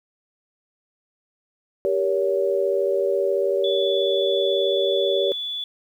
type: chord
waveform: sine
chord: G diminished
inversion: none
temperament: just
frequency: 392 / 470.4 / 564.5 Hz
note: G4 / Bb4 / Db5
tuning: 0 / +16 / +31 cents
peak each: -22 / -26 / -22 dBFS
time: 1.85-5.32 s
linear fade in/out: 0 ms
type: tone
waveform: sine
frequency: 3445 Hz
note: A7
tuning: 37 cents flat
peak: -26 dBFS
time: 3.64-5.64 s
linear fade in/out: 2 ms
effects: 9-bit